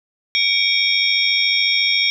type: tone cluster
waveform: sine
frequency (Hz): 2254 / 2348 / 3301 / 3704 / 5520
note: C#7 / D7 / G#7 / A#7 / F8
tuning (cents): +28 / -1 / -11 / -12 / -21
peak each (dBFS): -21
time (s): 0.35-2.1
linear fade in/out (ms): 0
effects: none